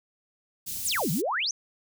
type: band-stop noise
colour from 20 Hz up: white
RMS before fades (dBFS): -34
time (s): 0.66-1.22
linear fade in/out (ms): 20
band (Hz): 190 to 4900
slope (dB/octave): 12
type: exponential two-way sweep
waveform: sine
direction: down then up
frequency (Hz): 11290 to 138.59 to 6480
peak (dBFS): -25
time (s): 0.85-1.51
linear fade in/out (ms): 2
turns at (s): 1.11
effects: none